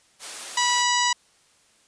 white high-pass noise, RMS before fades -35 dBFS, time 0.19-0.85 s, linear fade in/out 50 ms, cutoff 370 Hz, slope 12 dB/octave
harmonic tone, 977 Hz, B5, 19 cents flat, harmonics 1 / 2 / 3 / 4 / 5 / 6 / 7 / 8, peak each -23 / -26 / -28 / -29 / -30 / -31 / -31 / -32 dBFS, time 0.57-1.13 s, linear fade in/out 5 ms
effects white hiss -60 dBFS RMS until 1.87 s + resampled to 22050 Hz

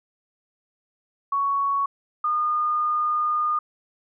sine tone pair in turn, 1115 / 1219.9 Hz, C#6 / D#6, +10 / -35 cents, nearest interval major second, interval 155 cents, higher second, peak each -20 dBFS, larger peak neither, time 1.32-1.86 / 2.24-3.59 s, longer second, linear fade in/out 5 ms, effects none

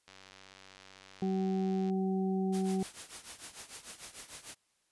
click train, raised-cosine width 0.2 ms, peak -35 dBFS, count 175, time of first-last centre 0.08-1.898 s, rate 95.7 Hz
harmonic tone, 190.1 Hz, F#3, 47 cents sharp, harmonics 1 / 2 / 4, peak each -30 / -35 / -42 dBFS, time 1.22-2.83 s, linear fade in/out 2 ms
white noise with tremolo, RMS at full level -43 dBFS, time 2.52-4.55 s, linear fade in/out 20 ms, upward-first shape triangle, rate 6.7 Hz, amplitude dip 85%
effects white hiss -75 dBFS RMS until 4.91 s + resampled to 24000 Hz

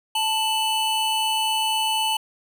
square tone pair together, 880 / 2976 Hz, A5 / F#7, 0 / +9 cents, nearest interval octave + major sixth, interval 2109 cents, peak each -24 / -24 dBFS, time 0.15-2.17 s, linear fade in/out 5 ms, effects none

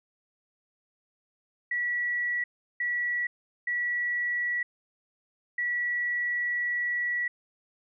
sine tone bursts at uneven times, 1940 Hz, B6, 31 cents flat, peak -26 dBFS, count 4, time 1.71-2.44 / 2.8-3.27 / 3.67-4.63 / 5.58-7.28 s, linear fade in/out 5 ms, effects none

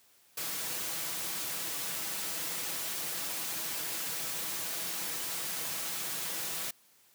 white noise with comb filter, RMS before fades -36 dBFS, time 0.37-6.71 s, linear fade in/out 5 ms, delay 6.1 ms, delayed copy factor +0.5, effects white hiss -64 dBFS RMS until 7.14 s + high-pass 100 Hz 12 dB/octave

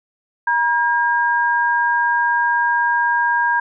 sine tone pair together, 952 / 1616 Hz, A#5 / G#6, +36 / -48 cents, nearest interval major sixth, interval 916 cents, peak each -17 dBFS, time 0.47-3.6 s, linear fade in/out 5 ms, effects none

